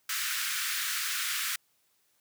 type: high-pass noise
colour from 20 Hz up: pink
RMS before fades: -32 dBFS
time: 0.09-1.56 s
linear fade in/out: 5 ms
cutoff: 1300 Hz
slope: 48 dB/octave
effects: white hiss -71 dBFS RMS until 2.2 s + high-pass 80 Hz 12 dB/octave